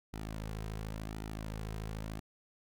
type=tone with flanger; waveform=sawtooth; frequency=53.6 Hz; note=A1; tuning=45 cents flat; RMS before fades=-41 dBFS; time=0.13-2.2 s; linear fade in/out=10 ms; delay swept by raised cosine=1.8 to 3.5 ms; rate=0.92 Hz; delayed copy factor=-0.55; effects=none